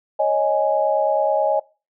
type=chord; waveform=sine; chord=C# suspended second; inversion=none; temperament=just; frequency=554.4 / 623.7 / 831.5 Hz; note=C#5 / D#5 / G#5; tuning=0 / +4 / +2 cents; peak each=-21 / -19 / -21 dBFS; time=0.19-1.6 s; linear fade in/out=10 ms; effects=noise-tail reverb RT60 0.3 s tail -21 dB re dry